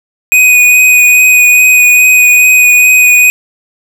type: tone with vibrato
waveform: square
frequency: 2489 Hz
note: D#7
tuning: in tune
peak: -3 dBFS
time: 0.32-3.3 s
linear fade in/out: 0 ms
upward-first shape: sine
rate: 2.4 Hz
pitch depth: 13 cents each way
effects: none